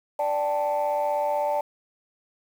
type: chord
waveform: sine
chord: D suspended fourth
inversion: none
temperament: equal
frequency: 587.3 / 784 / 880 Hz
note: D5 / G5 / A5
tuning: 0 / 0 / 0 cents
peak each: -24 / -29 / -25 dBFS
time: 0.19-1.61 s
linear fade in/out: 5 ms
effects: tanh soft clip ceiling -17 dBFS + 8-bit

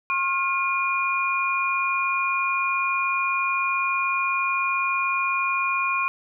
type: tone cluster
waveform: sine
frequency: 1078 / 1407 / 2428 Hz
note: C#6 / F6 / D#7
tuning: -49 / +12 / -43 cents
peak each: -24 / -32 / -24 dBFS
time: 0.1-6.08 s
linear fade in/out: 0 ms
effects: none

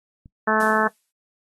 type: click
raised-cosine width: 5 ms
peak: -32 dBFS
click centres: 0.259 s
type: harmonic tone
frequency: 217.4 Hz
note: A3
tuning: 21 cents flat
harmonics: 1 / 2 / 3 / 4 / 5 / 6 / 7 / 8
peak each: -25 / -25 / -25 / -25 / -25 / -25 / -25 / -25 dBFS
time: 0.47-0.88 s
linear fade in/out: 10 ms
type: noise with exponential decay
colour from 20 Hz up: blue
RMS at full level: -34 dBFS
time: 0.6-1.11 s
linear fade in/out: 2 ms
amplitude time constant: 110 ms
effects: noise-tail reverb RT60 0.1 s tail -20 dB re dry + AAC 32 kbps

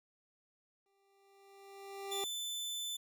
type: tone with exponential growth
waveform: 25% pulse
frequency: 394.6 Hz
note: G4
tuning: 11 cents sharp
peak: -33 dBFS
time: 0.86-2.24 s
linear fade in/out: 1 ms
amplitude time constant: 300 ms
type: tone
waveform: sawtooth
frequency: 3520 Hz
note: A7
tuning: in tune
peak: -35 dBFS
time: 2.11-2.97 s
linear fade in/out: 10 ms
effects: none

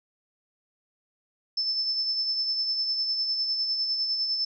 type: tone with tremolo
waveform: sine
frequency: 5274 Hz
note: E8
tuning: in tune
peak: -23 dBFS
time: 1.57-4.45 s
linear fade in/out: 5 ms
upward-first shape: sine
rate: 9.9 Hz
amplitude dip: 40%
effects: none

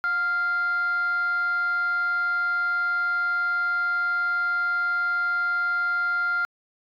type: tone with frequency modulation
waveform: sine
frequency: 1396.9 Hz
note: F6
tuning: in tune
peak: -20 dBFS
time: 0.04-6.45 s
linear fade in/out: 0 ms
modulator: 673 Hz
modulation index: 0.23
effects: tanh soft clip ceiling -19 dBFS

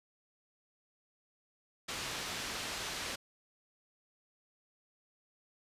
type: low-pass noise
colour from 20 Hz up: white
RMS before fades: -40 dBFS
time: 1.88-3.16 s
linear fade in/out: 10 ms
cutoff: 5000 Hz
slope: 12 dB/octave
effects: resampled to 32000 Hz

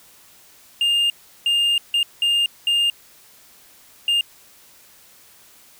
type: tone bursts at uneven times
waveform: triangle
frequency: 2814 Hz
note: F7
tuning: 12 cents sharp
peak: -14 dBFS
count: 6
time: 0.81-1.1 / 1.46-1.78 / 1.94-2.03 / 2.22-2.46 / 2.67-2.9 / 4.08-4.21 s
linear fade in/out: 2 ms
effects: white hiss -50 dBFS RMS until 5.79 s

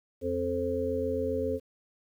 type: harmonic tone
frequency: 87.5 Hz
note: F2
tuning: 4 cents sharp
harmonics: 1 / 3 / 5 / 6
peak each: -37 / -34 / -31 / -32 dBFS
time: 0.21-1.6 s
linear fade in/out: 50 ms
effects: 10-bit

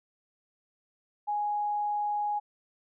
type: tone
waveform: sine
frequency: 830.6 Hz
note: G#5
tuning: in tune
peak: -27 dBFS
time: 1.27-2.4 s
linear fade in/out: 20 ms
effects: none

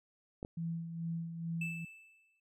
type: clicks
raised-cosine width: 2 ms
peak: -29 dBFS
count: 2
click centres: 0.429 / 0.449 s
type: tone with tremolo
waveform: sine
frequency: 166.4 Hz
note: E3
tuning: 17 cents sharp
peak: -34 dBFS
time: 0.57-1.85 s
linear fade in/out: 5 ms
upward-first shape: sine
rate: 2.3 Hz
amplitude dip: 55%
type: tone with exponential decay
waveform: triangle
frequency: 2637 Hz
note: E7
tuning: in tune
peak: -34 dBFS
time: 1.61-2.4 s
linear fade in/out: 5 ms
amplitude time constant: 170 ms
effects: none

